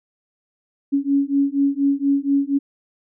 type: beating tone pair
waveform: sine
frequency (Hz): 277.2 / 281.4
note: C#4 / C#4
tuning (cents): 0 / +26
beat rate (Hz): 4.2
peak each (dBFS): -19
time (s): 0.92-2.59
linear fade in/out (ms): 20
effects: none